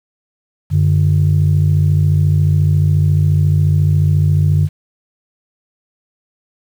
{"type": "tone pair together", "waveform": "sine", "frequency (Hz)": [94.19, 148.4], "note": ["F#2", "D3"], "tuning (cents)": [31, 18], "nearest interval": "minor sixth", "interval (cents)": 787, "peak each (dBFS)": -11, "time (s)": [0.7, 4.69], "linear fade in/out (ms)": 50, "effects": ["tanh soft clip ceiling -4 dBFS", "7-bit"]}